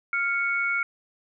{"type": "tone pair together", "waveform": "sine", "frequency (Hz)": [1396.6, 2217], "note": ["F6", "C#7"], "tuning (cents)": [0, 0], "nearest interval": "minor sixth", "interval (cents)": 800, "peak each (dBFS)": [-26, -25], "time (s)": [0.13, 0.83], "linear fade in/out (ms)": 2, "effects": []}